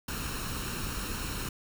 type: noise with comb filter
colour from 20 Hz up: pink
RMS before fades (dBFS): -35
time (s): 0.08-1.49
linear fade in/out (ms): 5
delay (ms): 0.73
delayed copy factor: +0.6
effects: none